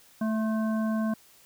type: harmonic tone with a mistuned harmonic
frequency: 220 Hz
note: A3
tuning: in tune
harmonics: 1 / 3 / 5 / 7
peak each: -25 / -35 / -39 / -42 dBFS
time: 0.21-1.14 s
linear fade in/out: 5 ms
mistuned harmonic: 5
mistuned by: -45 cents
effects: white hiss -57 dBFS RMS until 1.45 s